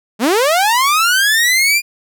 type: linear sweep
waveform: sawtooth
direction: up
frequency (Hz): 196 to 2425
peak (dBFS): -7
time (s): 0.19-1.82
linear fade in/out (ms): 50
effects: none